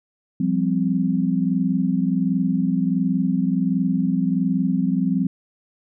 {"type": "chord", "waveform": "sine", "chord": "F suspended second", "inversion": "none", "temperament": "equal with one note detuned", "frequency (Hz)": [174.61, 196, 259.5], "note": ["F3", "G3", "C4"], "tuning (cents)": [0, 0, -14], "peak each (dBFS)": -22, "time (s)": [0.4, 5.27], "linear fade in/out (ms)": 5, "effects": []}